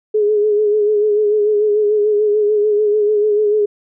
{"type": "tone with vibrato", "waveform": "sine", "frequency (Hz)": 420.3, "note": "G#4", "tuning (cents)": 21, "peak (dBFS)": -11, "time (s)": [0.14, 3.66], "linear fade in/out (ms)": 10, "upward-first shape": "sine", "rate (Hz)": 6.8, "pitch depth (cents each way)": 40, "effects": []}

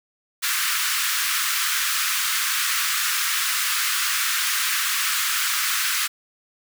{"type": "high-pass noise", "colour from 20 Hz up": "pink", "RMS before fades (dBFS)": -23, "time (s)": [0.42, 6.08], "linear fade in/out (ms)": 20, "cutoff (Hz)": 1200, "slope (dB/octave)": 48, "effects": []}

